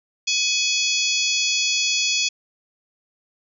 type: harmonic tone with a mistuned harmonic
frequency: 842 Hz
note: G#5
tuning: 24 cents sharp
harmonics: 3 / 4 / 5 / 6 / 7 / 8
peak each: -24 / -25 / -26 / -27 / -27 / -28 dBFS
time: 0.27-2.29 s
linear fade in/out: 10 ms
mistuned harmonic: 5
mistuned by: +99 cents
effects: none